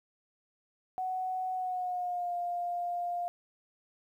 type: tone with pitch glide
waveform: sine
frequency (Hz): 744 to 702.2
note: F#5 to F5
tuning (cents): +9 to +9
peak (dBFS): -31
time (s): 0.98-3.28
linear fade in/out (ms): 0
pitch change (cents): -100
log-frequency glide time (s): 1.53-2.34
effects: 11-bit